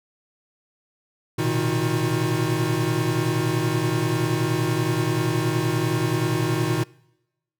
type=tone cluster; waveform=square; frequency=116.7 / 127.2 / 155.9 / 315.9 / 358.9 Hz; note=A#2 / C3 / D#3 / D#4 / F4; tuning=+2 / -48 / +4 / +26 / +47 cents; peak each=-28 dBFS; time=1.38-6.84 s; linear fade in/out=10 ms; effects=noise-tail reverb RT60 0.9 s tail -24 dB re dry